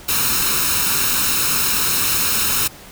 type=noise with comb filter; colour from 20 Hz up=white; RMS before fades=-18 dBFS; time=0.08-2.68 s; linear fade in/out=10 ms; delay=0.75 ms; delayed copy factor=+0.65; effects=pink hiss -40 dBFS RMS until 2.91 s